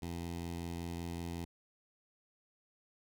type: tone with notch filter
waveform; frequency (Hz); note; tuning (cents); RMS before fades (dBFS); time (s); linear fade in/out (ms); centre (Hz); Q
15% pulse; 85.3; F2; -40; -41; 0.02-1.45; 5; 1400; 1.8
effects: none